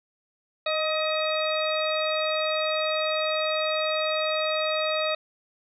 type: harmonic tone with a mistuned harmonic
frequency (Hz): 630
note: D#5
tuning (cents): +21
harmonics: 1 / 2 / 3 / 4 / 6 / 7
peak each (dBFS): -26 / -31 / -37 / -32 / -31 / -40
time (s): 0.66-5.15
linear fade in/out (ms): 5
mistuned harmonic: 1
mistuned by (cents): -25
effects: none